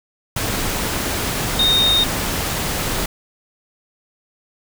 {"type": "tone in noise", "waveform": "sine", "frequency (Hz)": 3697, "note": "A#7", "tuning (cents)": -15, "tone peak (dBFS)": -13, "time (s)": [1.59, 2.04], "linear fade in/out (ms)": 5, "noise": "pink", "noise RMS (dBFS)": -22, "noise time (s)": [0.36, 3.06], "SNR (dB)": 6, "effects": []}